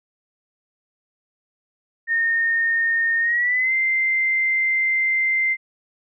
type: tone with pitch glide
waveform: sine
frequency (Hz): 1835 to 2084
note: A#6 to C7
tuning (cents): -28 to -7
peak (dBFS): -17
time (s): 2.07-5.57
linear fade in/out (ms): 50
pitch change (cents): +221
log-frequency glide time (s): 3.2-3.73
effects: none